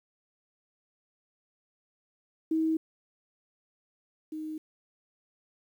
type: tone pair in turn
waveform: sine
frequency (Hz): 319.7 / 311.3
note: D#4 / D#4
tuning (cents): +47 / +1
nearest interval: unison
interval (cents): 46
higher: first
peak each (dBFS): -24 / -34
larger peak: first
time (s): 2.51-2.77 / 4.32-4.58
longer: neither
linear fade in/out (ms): 5
effects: 10-bit